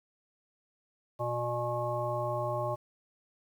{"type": "harmonic tone", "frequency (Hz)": 120.6, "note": "B2", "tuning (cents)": -41, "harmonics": [1, 3, 5, 7, 9], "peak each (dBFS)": [-36, -40, -33, -38, -37], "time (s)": [1.19, 2.76], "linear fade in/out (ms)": 20, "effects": ["10-bit"]}